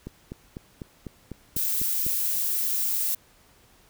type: click train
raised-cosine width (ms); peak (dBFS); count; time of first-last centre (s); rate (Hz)
3; -22; 9; 0.07-2.065; 4.01
type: noise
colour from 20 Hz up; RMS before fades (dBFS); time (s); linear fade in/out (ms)
violet; -26; 1.56-3.15; 5
effects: pink hiss -58 dBFS RMS until 3.89 s